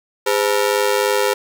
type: ring-modulated tone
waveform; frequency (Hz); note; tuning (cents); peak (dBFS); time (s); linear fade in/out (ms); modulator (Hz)
sawtooth; 460; A#4; -23; -8; 0.26-1.34; 10; 51.6
effects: none